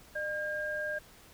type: tone pair together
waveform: sine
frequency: 605.2 / 1612 Hz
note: D#5 / G6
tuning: -48 / +48 cents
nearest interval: octave + perfect fourth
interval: 1696 cents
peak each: -36 / -34 dBFS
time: 0.15-0.99 s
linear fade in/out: 10 ms
effects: pink hiss -56 dBFS RMS until 1.33 s